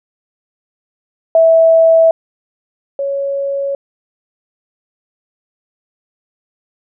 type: tone pair in turn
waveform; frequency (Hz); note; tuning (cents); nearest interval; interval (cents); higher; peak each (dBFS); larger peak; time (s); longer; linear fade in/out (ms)
sine; 654 / 555.7; E5 / C#5; -14 / +4; minor third; 282; first; -5 / -15; first; 1.35-2.11 / 2.99-3.75; neither; 2
effects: none